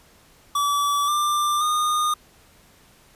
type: tone with pitch steps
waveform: square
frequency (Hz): 1151 / 1186.8 / 1223.7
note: D6 / D6 / D#6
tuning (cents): -35 / +18 / -29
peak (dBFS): -20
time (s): 0.55-2.14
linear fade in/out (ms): 5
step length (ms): 530
effects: pink hiss -54 dBFS RMS until 3.15 s + resampled to 32000 Hz